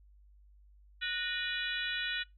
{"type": "harmonic tone with a mistuned harmonic", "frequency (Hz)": 490, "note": "B4", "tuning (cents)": -14, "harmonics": [3, 4, 5, 6, 7, 8], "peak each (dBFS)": [-38, -39, -40, -41, -41, -42], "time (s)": [1.01, 2.24], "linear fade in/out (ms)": 20, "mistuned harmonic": 4, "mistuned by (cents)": -98, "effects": ["noise-tail reverb RT60 0.2 s tail -21 dB re dry", "added 50 Hz sine -57 dBFS peak until 2.37 s"]}